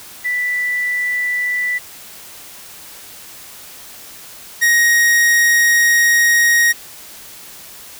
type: tone pair in turn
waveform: sine / 45% pulse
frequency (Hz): 1975.5 / 1878.3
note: B6 / A#6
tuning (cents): 0 / +13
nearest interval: minor second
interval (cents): 87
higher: first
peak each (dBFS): -16 / -10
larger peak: second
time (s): 0.24-1.79 / 4.61-6.73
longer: second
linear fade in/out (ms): 20
effects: white hiss -37 dBFS RMS until 7.99 s